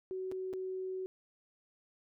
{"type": "tone with dropouts", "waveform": "sine", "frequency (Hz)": 374.8, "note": "F#4", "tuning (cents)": 22, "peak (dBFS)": -36, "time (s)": [0.11, 1.06], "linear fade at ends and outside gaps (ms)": 0, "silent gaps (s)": [[0.315, 0.321], [0.53, 0.536]], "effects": []}